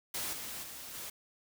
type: noise with level steps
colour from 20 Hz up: white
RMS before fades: -37 / -42 / -46 / -43 dBFS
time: 0.14-1.1 s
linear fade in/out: 5 ms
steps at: 0.33 / 0.63 / 0.94 s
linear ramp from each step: 2 ms
effects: none